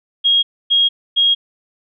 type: tone bursts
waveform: sine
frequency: 3271 Hz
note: G#7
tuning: 27 cents flat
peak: -10 dBFS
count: 3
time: 0.24-1.35 s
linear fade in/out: 20 ms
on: 190 ms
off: 270 ms
effects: none